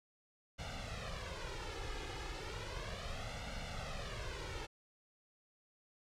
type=noise with flanger; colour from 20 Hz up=pink; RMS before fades=-43 dBFS; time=0.58-4.67 s; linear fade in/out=20 ms; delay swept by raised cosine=1.4 to 2.4 ms; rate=0.34 Hz; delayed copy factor=+0.85; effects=low-pass 5000 Hz 12 dB/octave